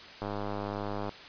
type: click train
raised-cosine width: 1 ms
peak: -21 dBFS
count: 90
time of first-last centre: 0.22-1.093 s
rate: 102 Hz
effects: white hiss -47 dBFS RMS until 1.28 s + resampled to 11025 Hz